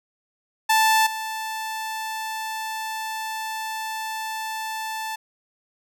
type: tone with level steps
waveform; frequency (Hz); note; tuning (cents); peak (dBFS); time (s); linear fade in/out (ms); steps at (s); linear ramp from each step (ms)
sawtooth; 880; A5; 0; -12 / -24; 0.69-5.16; 10; 1.06; 10
effects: none